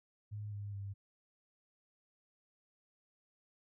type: tone with pitch steps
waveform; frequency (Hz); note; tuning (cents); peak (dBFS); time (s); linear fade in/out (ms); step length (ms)
sine; 104.7 / 102.01 / 99.4; G#2 / G#2 / G2; +15 / -31 / +25; -40; 0.31-0.94; 20; 210
effects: none